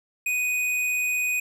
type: tone with tanh clipping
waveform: sine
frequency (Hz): 2489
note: D#7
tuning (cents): 0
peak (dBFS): -24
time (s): 0.26-1.4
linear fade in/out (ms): 5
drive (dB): 16
effects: none